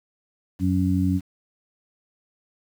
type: harmonic tone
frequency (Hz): 92.5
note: F#2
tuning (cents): 0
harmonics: 1 / 2 / 3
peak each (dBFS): -23 / -23 / -23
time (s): 0.59-1.21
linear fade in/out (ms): 50
effects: 8-bit